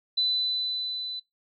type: tone with level ramp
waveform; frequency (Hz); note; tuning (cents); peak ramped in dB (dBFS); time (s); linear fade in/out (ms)
sine; 4000; B7; +21; -21 to -32; 0.17-1.2; 10
effects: noise-tail reverb RT60 0.2 s tail -23 dB re dry